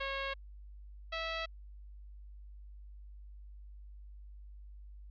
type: tone pair in turn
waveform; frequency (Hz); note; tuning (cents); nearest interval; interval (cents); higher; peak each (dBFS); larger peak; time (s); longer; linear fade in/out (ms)
10% pulse; 546 / 654; C#5 / E5; -26 / -14; minor third; 312; second; -27; neither; 0-0.34 / 1.12-1.46; neither; 10
effects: added 50 Hz sine -48 dBFS peak until 5.1 s + resampled to 11025 Hz